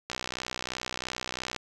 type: click train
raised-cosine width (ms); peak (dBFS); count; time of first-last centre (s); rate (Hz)
0.2; -15; 93; 0.1-1.563; 62.9
effects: none